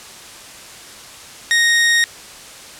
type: tone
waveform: sawtooth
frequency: 1864.7 Hz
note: A#6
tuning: in tune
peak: -8 dBFS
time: 1.51-2.04 s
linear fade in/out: 0 ms
effects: white hiss -37 dBFS RMS until 2.79 s + low-pass 9000 Hz 12 dB/octave